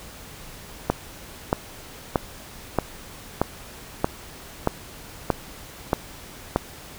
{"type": "click train", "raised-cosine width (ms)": 1, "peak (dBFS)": -4, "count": 10, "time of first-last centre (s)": [0.9, 6.56], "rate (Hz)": 1.59, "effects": ["pink hiss -42 dBFS RMS until 6.98 s"]}